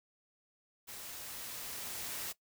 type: noise with level ramp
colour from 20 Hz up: white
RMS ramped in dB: -47 to -40 dBFS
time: 0.87-2.33 s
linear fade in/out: 20 ms
effects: noise-tail reverb RT60 0.1 s tail -18 dB re dry